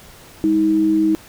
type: tone pair together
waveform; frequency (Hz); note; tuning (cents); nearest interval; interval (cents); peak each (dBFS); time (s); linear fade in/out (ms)
sine; 202.6 / 317.8; G#3 / D#4; -43 / +37; minor sixth; 780; -23 / -13; 0.44-1.15; 0
effects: pink hiss -43 dBFS RMS until 1.28 s